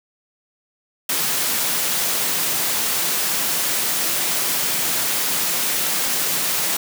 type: high-pass noise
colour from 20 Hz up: white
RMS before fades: -21 dBFS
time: 1.09-6.77 s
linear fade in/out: 5 ms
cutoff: 120 Hz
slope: 48 dB/octave
effects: none